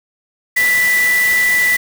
sine tone in noise, 1975.5 Hz, B6, in tune, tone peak -11 dBFS, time 0.56-1.77 s, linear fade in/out 10 ms, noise white, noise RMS -23 dBFS, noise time 0.56-1.77 s, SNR +9 dB, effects none

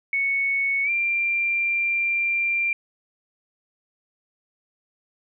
sine tone with pitch glide, 2215 to 2374 Hz, C#7 to D7, -2 to +18 cents, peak -20 dBFS, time 0.13-2.73 s, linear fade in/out 2 ms, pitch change +120 cents, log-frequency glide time 0.84-0.9 s, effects none

